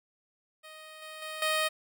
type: tone with level steps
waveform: 10% pulse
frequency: 624 Hz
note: D#5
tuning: 5 cents sharp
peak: -38 / -34 / -29 / -18 dBFS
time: 0.63-1.69 s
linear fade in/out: 20 ms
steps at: 1.02 / 1.22 / 1.42 s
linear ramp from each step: 2 ms
effects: none